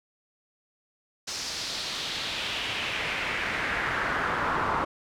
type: noise with band-pass filter sweep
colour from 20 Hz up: brown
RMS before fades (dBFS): -30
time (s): 1.27-4.85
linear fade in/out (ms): 10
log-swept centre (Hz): 5600 to 1100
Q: 2.2
effects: none